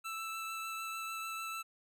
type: tone with vibrato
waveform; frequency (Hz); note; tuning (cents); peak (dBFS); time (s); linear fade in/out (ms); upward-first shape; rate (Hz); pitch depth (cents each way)
25% pulse; 1323; E6; +6; -35; 0.04-1.63; 20; sine; 6.7; 9
effects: none